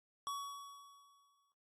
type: tone with exponential decay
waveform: square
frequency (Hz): 1126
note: C#6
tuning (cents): +27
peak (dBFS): -38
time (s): 0.27-1.52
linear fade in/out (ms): 0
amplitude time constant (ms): 270
effects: noise-tail reverb RT60 0.1 s tail -26 dB re dry + AAC 32 kbps